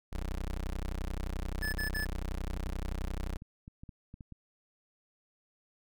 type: tone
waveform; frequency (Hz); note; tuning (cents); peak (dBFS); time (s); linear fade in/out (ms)
25% pulse; 31.49; B0; +35; -30; 0.12-3.37; 10
type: tone bursts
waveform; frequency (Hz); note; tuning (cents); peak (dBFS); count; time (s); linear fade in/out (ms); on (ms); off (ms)
square; 1733; A6; -27; -34; 3; 1.62-2.052; 10; 110; 51
type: clicks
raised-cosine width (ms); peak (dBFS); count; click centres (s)
5; -34; 11; 2.554 / 2.679 / 2.92 / 3.044 / 3.421 / 3.679 / 3.835 / 3.892 / 4.141 / 4.208 / 4.323
effects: none